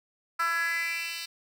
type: tone with high-pass filter sweep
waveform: 10% pulse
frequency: 334.7 Hz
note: E4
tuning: 26 cents sharp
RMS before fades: -30 dBFS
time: 0.39-1.26 s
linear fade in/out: 10 ms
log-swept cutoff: 1300 to 3400 Hz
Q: 4.8
effects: none